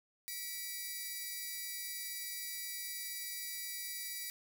5% pulse tone cluster, 1951 / 2301 / 4887 Hz, B6 / D7 / D#8, -22 / -36 / -32 cents, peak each -34 / -35 / -39 dBFS, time 0.28-4.3 s, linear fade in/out 0 ms, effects 11-bit

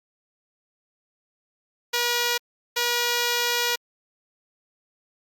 5% pulse tone bursts at uneven times, 480.2 Hz, B4, 49 cents flat, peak -10 dBFS, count 2, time 1.93-2.38 / 2.76-3.76 s, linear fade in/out 10 ms, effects Opus 48 kbps

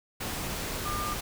sine tone in noise, 1200 Hz, D6, 37 cents sharp, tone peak -32 dBFS, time 0.85-1.14 s, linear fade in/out 10 ms, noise pink, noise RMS -34 dBFS, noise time 0.2-1.21 s, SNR -1 dB, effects none

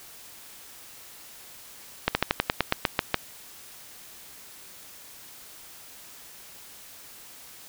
slowing click train, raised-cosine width 0.3 ms, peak -4 dBFS, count 11, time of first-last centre 2.08-3.144 s, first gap 70 ms, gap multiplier 1.09, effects white hiss -47 dBFS RMS until 7.68 s

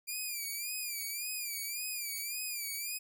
5% pulse tone with vibrato, 2376 Hz, D7, 20 cents sharp, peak -27 dBFS, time 0.07-2.99 s, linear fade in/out 20 ms, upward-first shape sine, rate 1.8 Hz, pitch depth 98 cents each way, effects none

